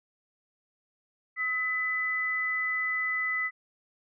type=tone pair together; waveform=sine; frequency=1284.4 / 2000 Hz; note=E6 / B6; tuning=-45 / +21 cents; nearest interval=minor sixth; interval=766 cents; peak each=-36 / -27 dBFS; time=1.36-3.51 s; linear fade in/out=50 ms; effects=none